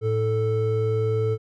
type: tone pair together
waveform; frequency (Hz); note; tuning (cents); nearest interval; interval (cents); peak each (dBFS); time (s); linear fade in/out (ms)
triangle; 110 / 440; A2 / A4; 0 / 0; 2 octaves; 2400; -21; 0.01-1.38; 50
effects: none